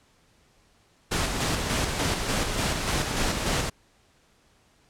pink noise with tremolo, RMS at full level -25 dBFS, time 1.11-3.7 s, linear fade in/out 10 ms, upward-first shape square, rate 3.4 Hz, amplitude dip 35%, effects pink hiss -62 dBFS RMS until 4.89 s + low-pass 9000 Hz 12 dB/octave

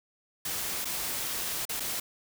white noise with dropouts, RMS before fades -33 dBFS, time 0.45-2 s, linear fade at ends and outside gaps 5 ms, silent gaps 0.847-0.853 / 1.653-1.692 / 1.798-1.803 s, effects none

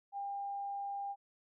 sine tone, 800 Hz, G5, 35 cents sharp, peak -37 dBFS, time 0.12-1.16 s, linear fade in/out 50 ms, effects none

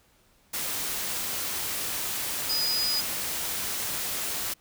sine tone in noise, 4953 Hz, D#8, 9 cents flat, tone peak -25 dBFS, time 2.49-3.01 s, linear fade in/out 10 ms, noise white, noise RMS -31 dBFS, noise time 0.53-4.54 s, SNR +3 dB, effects pink hiss -63 dBFS RMS until 4.6 s

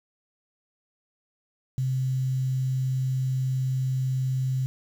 sine tone with quantisation, 130.7 Hz, C3, 1 cent flat, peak -23 dBFS, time 1.78-4.66 s, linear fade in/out 0 ms, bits 8, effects none

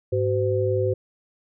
sine tone cluster, 103.6 / 378 / 510 Hz, G#2 / F#4 / C5, -4 / +37 / -44 cents, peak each -24 dBFS, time 0.12-0.94 s, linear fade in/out 10 ms, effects none

